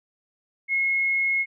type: tone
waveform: sine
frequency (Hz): 2167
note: C#7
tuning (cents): -40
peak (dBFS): -20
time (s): 0.68-1.46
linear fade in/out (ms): 50
effects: none